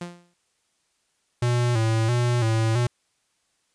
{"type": "tone with exponential decay", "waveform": "sawtooth", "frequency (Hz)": 174.5, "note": "F3", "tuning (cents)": -1, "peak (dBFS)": -25, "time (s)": [0.01, 0.34], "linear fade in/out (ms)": 5, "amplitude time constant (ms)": 70}
{"type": "tone with vibrato", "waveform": "square", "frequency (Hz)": 116.54, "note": "A#2", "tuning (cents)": 0, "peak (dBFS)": -20, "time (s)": [1.42, 2.87], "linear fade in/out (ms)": 5, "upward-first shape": "square", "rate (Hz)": 1.5, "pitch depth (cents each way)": 69}
{"effects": ["white hiss -70 dBFS RMS until 3.74 s", "resampled to 22050 Hz"]}